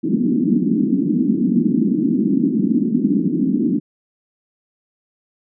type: band-pass noise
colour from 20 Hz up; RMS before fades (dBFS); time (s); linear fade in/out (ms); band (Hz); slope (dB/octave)
pink; -17; 0.03-3.8; 20; 190 to 310; 48
effects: none